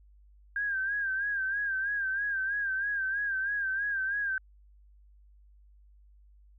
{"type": "tone with vibrato", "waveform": "sine", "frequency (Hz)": 1600, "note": "G6", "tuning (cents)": 35, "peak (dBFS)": -28, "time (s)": [0.56, 4.38], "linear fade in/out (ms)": 2, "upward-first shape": "sine", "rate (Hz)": 3.1, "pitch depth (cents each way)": 73, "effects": ["added 50 Hz sine -55 dBFS peak until 6.58 s"]}